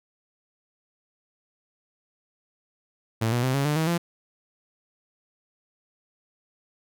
sawtooth tone with pitch steps, 112.9 / 121 / 129.69 / 139 / 148.97 / 159.66 / 171.12 Hz, A2 / B2 / C3 / C#3 / D3 / D#3 / F3, +45 / -35 / -15 / +5 / +25 / +45 / -35 cents, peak -18 dBFS, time 3.21-3.98 s, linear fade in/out 10 ms, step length 110 ms, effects none

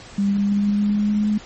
sine tone with pitch steps, 200 / 201.5 / 203 / 204.6 / 206.1 / 207.7 / 209.2 / 210.8 Hz, G3 / G3 / G#3 / G#3 / G#3 / G#3 / G#3 / G#3, +35 / +48 / -39 / -26 / -13 / 0 / +13 / +26 cents, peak -16 dBFS, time 0.18-1.38 s, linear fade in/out 5 ms, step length 150 ms, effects pink hiss -41 dBFS RMS until 1.45 s + MP3 32 kbps

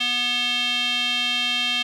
square tone with band-pass filter, 244 Hz, B3, 21 cents flat, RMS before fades -23 dBFS, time 0-1.83 s, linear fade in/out 10 ms, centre 3100 Hz, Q 5.6, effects none

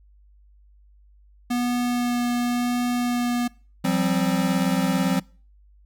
square tone with vibrato, 243.1 Hz, B3, 27 cents flat, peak -22 dBFS, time 1.5-3.48 s, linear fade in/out 10 ms, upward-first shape sine, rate 0.93 Hz, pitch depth 8 cents each way
square chord, F suspended second, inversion none, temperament equal with one note detuned, 174.61 / 192.52 / 261.6 Hz, F3 / G3 / C4, 0 / -31 / 0 cents, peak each -25 dBFS, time 3.84-5.2 s, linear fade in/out 10 ms
effects noise-tail reverb RT60 0.4 s tail -24 dB re dry + added 50 Hz sine -51 dBFS peak until 5.85 s

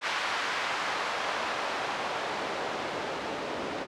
white noise with band-pass filter sweep, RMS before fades -32 dBFS, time 0.01-3.87 s, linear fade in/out 50 ms, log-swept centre 1300 to 410 Hz, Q 0.92, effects low-pass 5000 Hz 12 dB/octave

